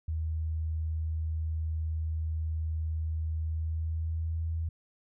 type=tone with pitch glide; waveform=sine; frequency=79.5 to 81.45 Hz; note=D#2 to E2; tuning=+38 to -20 cents; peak=-29 dBFS; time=0.08-4.69 s; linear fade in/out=5 ms; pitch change=+42 cents; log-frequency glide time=3.45-4.42 s; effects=none